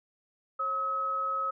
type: tone pair together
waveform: sine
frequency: 541 / 1280.8 Hz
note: C#5 / D#6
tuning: -42 / +50 cents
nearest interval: octave + minor third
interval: 1492 cents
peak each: -40 / -28 dBFS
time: 0.59-1.51 s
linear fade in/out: 10 ms
effects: none